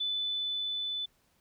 sine tone with level ramp, 3498 Hz, A7, 11 cents flat, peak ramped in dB -29 to -32 dBFS, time 0-1.06 s, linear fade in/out 10 ms, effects pink hiss -70 dBFS RMS until 1.4 s

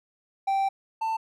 triangle tone pair in turn, 781 / 890.7 Hz, G5 / A5, -7 / +21 cents, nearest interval major second, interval 228 cents, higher second, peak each -20 / -23 dBFS, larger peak first, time 0.47-0.69 / 1.01-1.17 s, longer first, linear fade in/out 10 ms, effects none

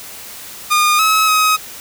sawtooth tone with pitch steps, 1217 / 1285 / 1266 Hz, D#6 / E6 / D#6, -39 / -45 / +30 cents, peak -7 dBFS, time 0.7-1.57 s, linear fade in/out 20 ms, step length 290 ms, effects white hiss -33 dBFS RMS until 1.8 s

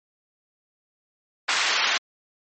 pink band-pass noise, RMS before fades -23 dBFS, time 1.48-1.98 s, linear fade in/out 10 ms, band 1300 to 4900 Hz, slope 12 dB/octave, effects MP3 32 kbps

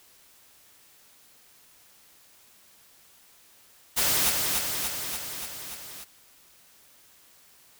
white noise with echo, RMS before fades -24 dBFS, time 3.96-4.31 s, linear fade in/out 20 ms, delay 290 ms, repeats 6, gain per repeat -3 dB, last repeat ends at 6.05 s, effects white hiss -57 dBFS RMS until 7.79 s

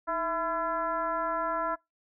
sine tone with frequency modulation, 1006 Hz, B5, 32 cents sharp, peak -27 dBFS, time 0.07-1.76 s, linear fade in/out 20 ms, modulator 346 Hz, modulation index 1.4, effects noise-tail reverb RT60 0.2 s tail -26 dB re dry

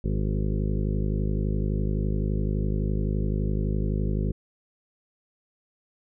harmonic tone with a mistuned harmonic, 51.8 Hz, G#1, 4 cents flat, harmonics 1 / 2 / 3 / 4 / 5 / 6 / 7 / 8 / 9 / 10, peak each -26 / -30 / -30 / -32 / -40 / -41 / -37 / -41 / -43 / -46 dBFS, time 0.04-4.32 s, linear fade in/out 5 ms, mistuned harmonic 7, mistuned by +23 cents, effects none

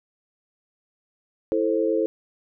sine chord, A minor, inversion second, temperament just, 330 / 440 / 528 Hz, E4 / A4 / C5, +2 / 0 / +16 cents, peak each -24 / -23 / -25 dBFS, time 1.52-2.06 s, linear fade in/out 0 ms, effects none

